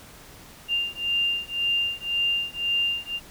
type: beating tone pair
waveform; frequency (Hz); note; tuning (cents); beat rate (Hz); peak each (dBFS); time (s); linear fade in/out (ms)
sine; 2794 / 2795.9; F7 / F7; 0 / +1; 1.9; -26; 0.68-3.2; 50
effects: pink hiss -47 dBFS RMS until 3.3 s